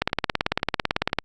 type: click train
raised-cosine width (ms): 0.3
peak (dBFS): -4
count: 22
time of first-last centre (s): 0.02-1.187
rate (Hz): 18
effects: Opus 48 kbps